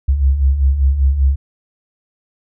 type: beating tone pair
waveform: sine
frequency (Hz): 64.2 / 69.3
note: C2 / C#2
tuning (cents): -32 / 0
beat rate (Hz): 5.1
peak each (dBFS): -18 / -11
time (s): 0.08-1.36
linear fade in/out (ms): 10
effects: none